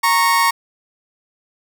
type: tone pair together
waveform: 30% pulse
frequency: 929.3 / 1102 Hz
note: A#5 / C#6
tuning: -6 / -11 cents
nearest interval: minor third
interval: 295 cents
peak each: -13 dBFS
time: 0.03-0.51 s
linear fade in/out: 10 ms
effects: none